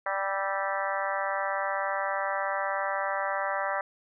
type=harmonic tone with a mistuned harmonic; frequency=195.8 Hz; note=G3; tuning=2 cents flat; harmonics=3 / 4 / 5 / 6 / 7 / 8 / 9 / 10; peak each=-33 / -34 / -35 / -36 / -36 / -37 / -38 / -38 dBFS; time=0.06-3.81 s; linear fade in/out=2 ms; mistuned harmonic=7; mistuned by=-47 cents; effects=none